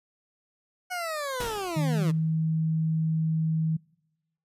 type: linear sweep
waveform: 20% pulse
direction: down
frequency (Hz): 740 to 142.7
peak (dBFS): -25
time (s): 0.9-2.12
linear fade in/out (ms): 20
type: noise with exponential decay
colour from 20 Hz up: pink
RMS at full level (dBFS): -32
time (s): 1.4-1.91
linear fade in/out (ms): 5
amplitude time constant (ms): 110
type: tone with pitch glide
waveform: sine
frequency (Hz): 156.4 to 159.78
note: D#3 to D#3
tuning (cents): +9 to +46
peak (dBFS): -23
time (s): 1.76-3.77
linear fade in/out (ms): 10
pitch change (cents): +37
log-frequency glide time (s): 1.91-1.98
effects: noise-tail reverb RT60 1.0 s tail -26 dB re dry + resampled to 32000 Hz